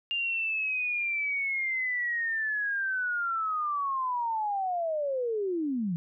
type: linear sweep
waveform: sine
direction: down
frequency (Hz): 2811 to 160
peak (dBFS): -27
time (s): 0.11-5.96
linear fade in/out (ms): 0
effects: none